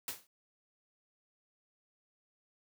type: noise with exponential decay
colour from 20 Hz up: white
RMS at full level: -35 dBFS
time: 0.08-0.27 s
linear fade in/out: 2 ms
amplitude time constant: 41 ms
effects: high-pass 100 Hz 12 dB/octave